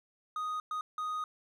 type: tone bursts at uneven times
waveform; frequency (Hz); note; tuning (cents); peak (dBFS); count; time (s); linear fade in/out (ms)
triangle; 1244.5; D#6; 0; -31; 3; 0.36-0.6 / 0.71-0.81 / 0.98-1.24; 2
effects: none